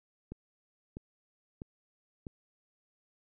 click train, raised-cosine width 3 ms, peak -28 dBFS, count 4, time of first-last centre 0.32-2.268 s, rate 1.54 Hz, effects none

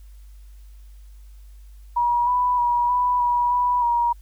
sine tone with pitch steps, 959 / 989 / 963 / 987 / 969 / 982 / 950 Hz, A#5 / B5 / B5 / B5 / B5 / B5 / A#5, +49 / +2 / -44 / -1 / -33 / -10 / +33 cents, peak -17 dBFS, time 1.96-4.13 s, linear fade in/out 10 ms, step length 310 ms, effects added 50 Hz sine -41 dBFS peak until 4.21 s + white hiss -62 dBFS RMS until 4.21 s

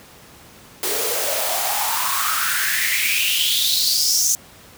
white noise with high-pass filter sweep, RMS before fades -20 dBFS, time 0.83-4.35 s, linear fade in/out 0 ms, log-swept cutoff 380 to 6500 Hz, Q 6.5, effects pink hiss -45 dBFS RMS until 4.77 s + high-pass 60 Hz 12 dB/octave

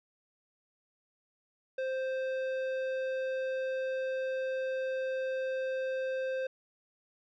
triangle tone with tanh clipping, 523.3 Hz, C5, in tune, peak -33 dBFS, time 1.78-6.47 s, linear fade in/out 5 ms, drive 16 dB, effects none

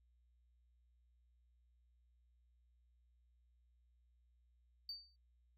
sine tone with exponential decay, 4601 Hz, D8, 36 cents flat, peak -39 dBFS, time 4.89-5.16 s, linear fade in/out 2 ms, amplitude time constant 57 ms, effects tanh soft clip ceiling -40 dBFS + added 60 Hz sine -70 dBFS peak until 5.57 s

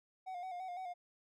triangle tone with vibrato, 730 Hz, F#5, 24 cents flat, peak -39 dBFS, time 0.26-0.94 s, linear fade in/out 20 ms, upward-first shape square, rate 5.9 Hz, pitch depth 49 cents each way, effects none

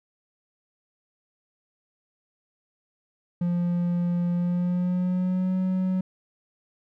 triangle tone with pitch glide, 174.61 to 186.06 Hz, F3 to F#3, 0 to +10 cents, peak -20 dBFS, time 3.41-6.01 s, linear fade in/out 5 ms, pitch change +110 cents, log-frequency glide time 4.33-5.56 s, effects none

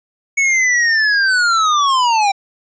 square linear sweep, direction down, 2225 to 775 Hz, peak -12 dBFS, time 0.37-2.32 s, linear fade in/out 10 ms, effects resampled to 16000 Hz

